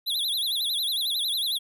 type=tone with vibrato; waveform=square; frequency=3676 Hz; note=A#7; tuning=25 cents flat; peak=-25 dBFS; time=0.06-1.59 s; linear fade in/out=20 ms; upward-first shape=sine; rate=11 Hz; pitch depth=190 cents each way; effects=none